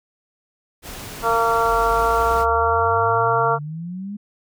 pink noise, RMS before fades -34 dBFS, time 0.82-2.46 s, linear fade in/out 50 ms
harmonic tone, 229.2 Hz, A#3, 29 cents flat, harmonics 2 / 3 / 4 / 5 / 6, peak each -22 / -22 / -22 / -22 / -22 dBFS, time 1.22-3.59 s, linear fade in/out 50 ms
sine exponential sweep, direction up, 43.27 to 210 Hz, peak -27 dBFS, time 1.69-4.17 s, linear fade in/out 10 ms
effects none

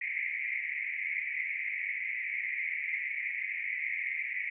pink band-pass noise, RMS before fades -35 dBFS, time 0.01-4.5 s, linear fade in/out 5 ms, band 2000 to 2300 Hz, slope 96 dB/octave, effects none

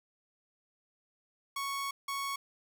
sawtooth tone bursts at uneven times, 1108.7 Hz, C#6, in tune, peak -30 dBFS, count 2, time 1.56-1.91 / 2.08-2.36 s, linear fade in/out 5 ms, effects none

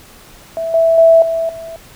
sine tone with level steps, 658 Hz, E5, 3 cents flat, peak -17 / -8 / -4 / -14 / -26 dBFS, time 0.57-1.76 s, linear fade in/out 0 ms, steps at 0.74 / 0.98 / 1.22 / 1.49 s, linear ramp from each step 2 ms, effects pink hiss -41 dBFS RMS until 1.95 s

